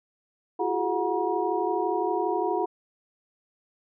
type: tone cluster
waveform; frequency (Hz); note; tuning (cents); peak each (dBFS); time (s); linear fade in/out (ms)
sine; 342.8 / 375 / 420.3 / 729 / 955; F4 / F#4 / G#4 / F#5 / A#5; -32 / +23 / +21 / -26 / +42; -30; 0.59-2.66; 10
effects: none